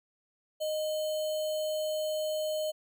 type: tone with sample-and-hold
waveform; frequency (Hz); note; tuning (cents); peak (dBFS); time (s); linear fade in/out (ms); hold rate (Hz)
sine; 618; D#5; -12; -29; 0.6-2.72; 20; 3675
effects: none